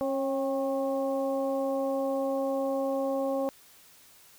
harmonic tone with a mistuned harmonic, 271.8 Hz, C#4, 34 cents flat, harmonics 1 / 2 / 3 / 4, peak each -32 / -28 / -37 / -41 dBFS, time 0.01-3.49 s, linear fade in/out 0 ms, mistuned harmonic 3, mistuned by -40 cents, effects white hiss -56 dBFS RMS until 4.38 s

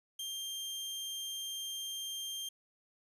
sawtooth tone, 3181 Hz, G7, 25 cents sharp, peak -35 dBFS, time 0.19-2.49 s, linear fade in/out 5 ms, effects resampled to 32000 Hz + 11-bit

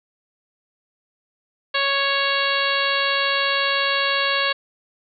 harmonic tone, 554.4 Hz, C#5, in tune, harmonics 1 / 2 / 3 / 4 / 5 / 6 / 7 / 8, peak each -27 / -25 / -24 / -28 / -26 / -28 / -28 / -29 dBFS, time 1.74-4.53 s, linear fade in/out 10 ms, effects none

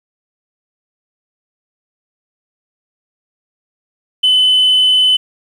sine tone with vibrato, 3023 Hz, F#7, 36 cents sharp, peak -6 dBFS, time 4.23-5.17 s, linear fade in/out 10 ms, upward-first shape sine, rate 20 Hz, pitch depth 8 cents each way, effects tanh soft clip ceiling -5 dBFS + 7-bit

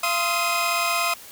sawtooth tone cluster, 685 / 1043 / 1268 / 2499 Hz, F5 / C6 / D#6 / D#7, -34 / -6 / +32 / +7 cents, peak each -23 dBFS, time 0.03-1.14 s, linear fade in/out 5 ms, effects white hiss -43 dBFS RMS until 1.31 s

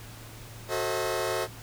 sawtooth chord, F# diminished seventh, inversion none, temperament just, 370 / 444 / 532.8 / 639.4 Hz, F#4 / A4 / C5 / Eb5, 0 / +16 / +31 / +47 cents, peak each -29 dBFS, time 0.68-1.48 s, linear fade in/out 50 ms, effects added 112 Hz sine -45 dBFS peak until 1.62 s + pink hiss -47 dBFS RMS until 1.62 s

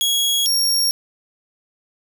sawtooth tone pair in turn, 3322 / 5559 Hz, G#7 / F8, 0 / -9 cents, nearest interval major sixth, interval 891 cents, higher second, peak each -13 dBFS, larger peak neither, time 0.01-0.46 / 0.46-0.91 s, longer neither, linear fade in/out 0 ms, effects none

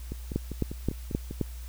two click trains, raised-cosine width 3 ms, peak -22 / -13 dBFS, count 7 / 5, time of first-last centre 0.12-1.31 / 0.36-1.413 s, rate 5.04 / 3.8 Hz, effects added 60 Hz sine -37 dBFS peak until 1.68 s + white hiss -52 dBFS RMS until 1.68 s

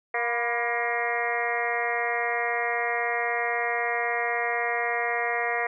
harmonic tone with a mistuned harmonic, 236.2 Hz, A#3, 23 cents sharp, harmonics 2 / 3 / 4 / 5 / 6 / 7 / 8 / 9 / 10, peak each -32 / -30 / -36 / -36 / -39 / -38 / -29 / -32 / -41 dBFS, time 0.14-5.67 s, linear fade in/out 5 ms, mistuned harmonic 4, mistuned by +73 cents, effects none

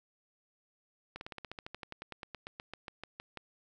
slowing click train, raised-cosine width 0.3 ms, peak -26 dBFS, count 23, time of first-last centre 1.16-3.373 s, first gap 51 ms, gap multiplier 1.06, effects none

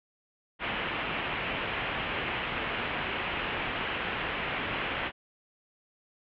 white low-pass noise, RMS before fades -33 dBFS, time 0.59-5.12 s, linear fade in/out 50 ms, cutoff 3000 Hz, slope 48 dB/octave, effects none

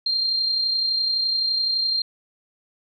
sine tone with amplitude modulation, 4186 Hz, C8, in tune, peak -18 dBFS, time 0.06-2.02 s, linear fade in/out 5 ms, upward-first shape sine, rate 31.8 Hz, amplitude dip 35%, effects none

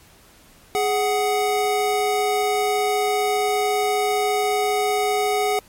square tone pair together, 417.2 / 744 Hz, G#4 / F#5, +8 / +9 cents, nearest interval minor seventh, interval 1001 cents, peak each -22 dBFS, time 0.75-5.59 s, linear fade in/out 0 ms, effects pink hiss -51 dBFS RMS until 5.68 s + MP3 64 kbps

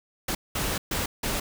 pink noise bursts at uneven times, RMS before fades -28 dBFS, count 4, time 0.28-0.35 / 0.55-0.78 / 0.91-1.06 / 1.23-1.4 s, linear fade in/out 5 ms, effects none

